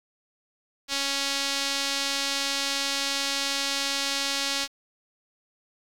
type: tone with band-pass filter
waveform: sawtooth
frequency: 277.2 Hz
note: C#4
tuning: in tune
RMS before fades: -28 dBFS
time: 0.88-4.68 s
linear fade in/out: 50 ms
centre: 4600 Hz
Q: 1.4
effects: 8-bit